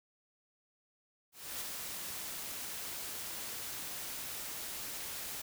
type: noise with ADSR envelope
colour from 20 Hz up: white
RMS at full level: -39 dBFS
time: 1.32-5.42 s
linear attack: 290 ms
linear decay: 12 ms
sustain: -3 dB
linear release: 9 ms
effects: none